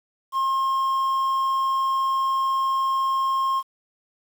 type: tone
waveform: triangle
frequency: 1069 Hz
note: C6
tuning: 37 cents sharp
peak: -18 dBFS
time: 0.32-3.63 s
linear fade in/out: 50 ms
effects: 8-bit